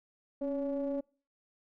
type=ring-modulated tone; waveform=triangle; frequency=144.3 Hz; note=D3; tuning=30 cents flat; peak=-26 dBFS; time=0.41-1.01 s; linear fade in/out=10 ms; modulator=419 Hz; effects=noise-tail reverb RT60 0.4 s tail -25 dB re dry